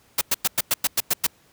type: noise bursts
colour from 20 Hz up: white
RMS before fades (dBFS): -20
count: 9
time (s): 0.18-1.268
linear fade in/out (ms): 5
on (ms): 32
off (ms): 100
effects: pink hiss -58 dBFS RMS until 1.52 s + high-pass 60 Hz 12 dB/octave